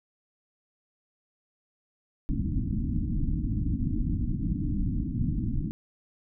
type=low-pass noise; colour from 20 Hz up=pink; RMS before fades=-28 dBFS; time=2.29-5.71 s; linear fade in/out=0 ms; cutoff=310 Hz; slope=96 dB/octave; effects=none